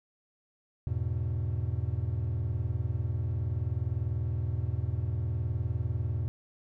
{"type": "chord", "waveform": "triangle", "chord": "E major", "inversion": "none", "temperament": "equal with one note detuned", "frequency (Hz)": [83.17, 103.83, 123.47], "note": ["E2", "G#2", "B2"], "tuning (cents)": [16, 0, 0], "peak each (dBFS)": -31, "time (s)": [0.87, 6.28], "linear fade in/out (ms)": 0, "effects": []}